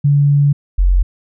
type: tone pair in turn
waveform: sine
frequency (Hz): 143.3 / 45.26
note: D3 / F#1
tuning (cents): -42 / -37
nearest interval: octave + minor sixth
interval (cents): 1995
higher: first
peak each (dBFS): -8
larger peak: neither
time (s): 0.04-0.53 / 0.78-1.03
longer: first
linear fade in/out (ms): 10
effects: none